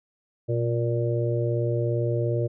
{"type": "harmonic tone with a mistuned harmonic", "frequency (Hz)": 117.4, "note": "A#2", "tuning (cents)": 13, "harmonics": [1, 3, 4, 5], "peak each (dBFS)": [-24, -29, -30, -31], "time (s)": [0.48, 2.48], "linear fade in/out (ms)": 20, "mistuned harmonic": 1, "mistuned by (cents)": 42, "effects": []}